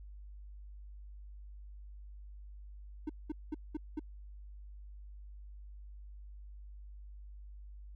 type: tone bursts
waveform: triangle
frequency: 305.3 Hz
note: D#4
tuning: 33 cents flat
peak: -32 dBFS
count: 5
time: 3.07-3.995 s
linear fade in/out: 5 ms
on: 25 ms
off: 200 ms
effects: added 50 Hz sine -47 dBFS peak until 7.95 s